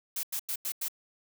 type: noise bursts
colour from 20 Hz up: blue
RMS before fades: -33 dBFS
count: 5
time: 0.16-0.884 s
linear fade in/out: 5 ms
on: 72 ms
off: 91 ms
effects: none